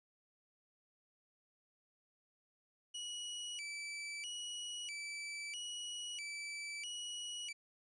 sawtooth tone with vibrato, 2600 Hz, E7, 24 cents flat, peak -39 dBFS, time 2.94-7.53 s, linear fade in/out 10 ms, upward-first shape square, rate 0.77 Hz, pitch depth 200 cents each way, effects resampled to 22050 Hz + 13-bit

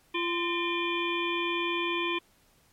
harmonic tone with a mistuned harmonic, 343.9 Hz, F4, 27 cents flat, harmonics 1 / 3 / 5 / 7 / 9 / 10, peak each -31 / -33 / -41 / -32 / -37 / -39 dBFS, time 0.14-2.19 s, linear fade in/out 10 ms, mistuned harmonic 5, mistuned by +82 cents, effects pink hiss -64 dBFS RMS until 2.72 s + MP3 64 kbps

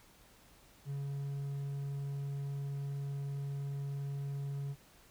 triangle tone, 140 Hz, C#3, 18 cents sharp, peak -34 dBFS, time 0.85-4.76 s, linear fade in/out 50 ms, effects pink hiss -62 dBFS RMS until 5.1 s

